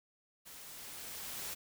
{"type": "noise with level ramp", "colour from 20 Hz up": "white", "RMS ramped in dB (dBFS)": [-52, -41], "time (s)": [0.45, 1.55], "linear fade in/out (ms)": 20, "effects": []}